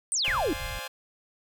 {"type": "exponential sweep", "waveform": "sine", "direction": "down", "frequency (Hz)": [9420, 274.8], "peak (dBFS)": -24, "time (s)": [0.12, 0.53], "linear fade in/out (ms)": 0}
{"type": "chord", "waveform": "10% pulse", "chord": "D half-diminished seventh", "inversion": "third", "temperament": "equal", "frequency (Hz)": [523.3, 587.3, 698.5, 830.6], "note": ["C5", "D5", "F5", "Ab5"], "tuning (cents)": [0, 0, 0, 0], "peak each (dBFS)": [-30, -34, -35, -31], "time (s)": [0.24, 0.88], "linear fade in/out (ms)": 10}
{"type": "low-pass noise", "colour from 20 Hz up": "pink", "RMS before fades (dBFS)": -38, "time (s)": [0.28, 0.79], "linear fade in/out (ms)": 0, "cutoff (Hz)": 130, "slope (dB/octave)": 24}
{"effects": []}